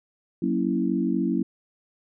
sine chord, F# dominant seventh, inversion none, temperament equal, 185 / 233.1 / 277.2 / 329.6 Hz, F#3 / A#3 / C#4 / E4, 0 / 0 / 0 / 0 cents, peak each -27 dBFS, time 0.42-1.43 s, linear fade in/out 5 ms, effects none

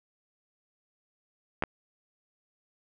clicks, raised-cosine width 0.5 ms, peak -13 dBFS, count 2, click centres 1.624 / 1.637 s, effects none

